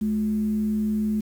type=tone with frequency modulation; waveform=sine; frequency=213.9 Hz; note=A3; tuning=49 cents flat; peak=-21 dBFS; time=0.01-1.21 s; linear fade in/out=10 ms; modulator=147 Hz; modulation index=0.24; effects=8-bit